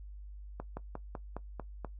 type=slowing click train; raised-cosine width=1 ms; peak=-25 dBFS; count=7; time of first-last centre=0.6-1.847 s; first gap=170 ms; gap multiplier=1.08; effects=noise-tail reverb RT60 0.1 s tail -17 dB re dry + added 50 Hz sine -44 dBFS peak until 1.99 s